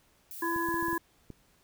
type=noise; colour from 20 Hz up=violet; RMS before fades=-43 dBFS; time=0.31-0.98 s; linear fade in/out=0 ms
type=harmonic tone; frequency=335.9 Hz; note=E4; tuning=33 cents sharp; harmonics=1 / 3 / 5; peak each=-32 / -32 / -34 dBFS; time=0.42-0.98 s; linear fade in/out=5 ms
type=clicks; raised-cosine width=3 ms; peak=-30 dBFS; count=7; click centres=0.562 / 0.687 / 0.742 / 0.827 / 0.883 / 0.93 / 1.303 s
effects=pink hiss -66 dBFS RMS until 1.63 s